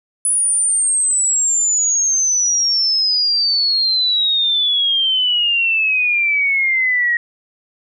sine exponential sweep, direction down, 9956 to 1885 Hz, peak -13 dBFS, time 0.25-7.17 s, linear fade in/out 2 ms, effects none

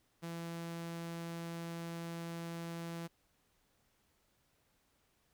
sawtooth tone, 168 Hz, E3, 33 cents sharp, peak -37 dBFS, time 0.22-3.08 s, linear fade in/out 20 ms, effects pink hiss -75 dBFS RMS until 5.33 s

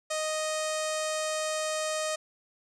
sawtooth tone with low-pass filter, 622.3 Hz, D#5, in tune, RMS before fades -31 dBFS, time 0.1-2.16 s, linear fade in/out 10 ms, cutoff 7900 Hz, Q 3.1, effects none

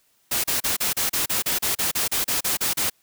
white noise bursts, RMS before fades -23 dBFS, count 16, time 0.31-2.9 s, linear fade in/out 10 ms, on 130 ms, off 34 ms, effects white hiss -64 dBFS RMS until 3.02 s

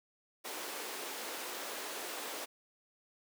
pink high-pass noise, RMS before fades -42 dBFS, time 0.44-2.46 s, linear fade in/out 20 ms, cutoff 330 Hz, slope 24 dB/octave, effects none

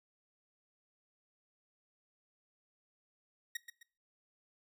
sawtooth tone with echo, 1884 Hz, A#6, 18 cents sharp, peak -33 dBFS, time 3.55-3.57 s, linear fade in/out 5 ms, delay 130 ms, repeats 2, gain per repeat -9 dB, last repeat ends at 3.83 s, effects noise-tail reverb RT60 0.4 s tail -20 dB re dry

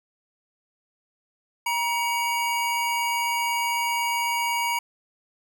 square tone pair together, 949 / 2257 Hz, A#5 / C#7, +31 / +31 cents, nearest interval octave + minor third, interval 1500 cents, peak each -25 / -29 dBFS, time 1.66-4.79 s, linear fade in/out 5 ms, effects none

